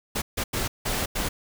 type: noise bursts at uneven times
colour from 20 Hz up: pink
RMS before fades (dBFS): -27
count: 5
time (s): 0.15-0.22 / 0.37-0.44 / 0.53-0.68 / 0.85-1.06 / 1.15-1.29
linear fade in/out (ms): 10
effects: none